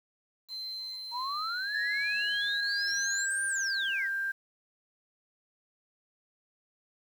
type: tone with tremolo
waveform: sine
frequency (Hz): 4101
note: C8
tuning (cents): -36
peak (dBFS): -35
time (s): 0.48-3.27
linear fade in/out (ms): 50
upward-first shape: triangle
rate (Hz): 1.3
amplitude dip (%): 30
type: exponential two-way sweep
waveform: sine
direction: up then down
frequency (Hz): 932.3 to 9397 to 1708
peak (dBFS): -32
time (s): 1.11-4.1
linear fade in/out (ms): 50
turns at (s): 3.46
type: tone with pitch glide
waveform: sine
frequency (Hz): 1672 to 1587.3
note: G#6 to G6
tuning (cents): +11 to +21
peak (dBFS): -29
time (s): 1.74-4.32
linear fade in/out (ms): 10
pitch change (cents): -90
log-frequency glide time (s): 2.09-3.35
effects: tanh soft clip ceiling -20 dBFS + 9-bit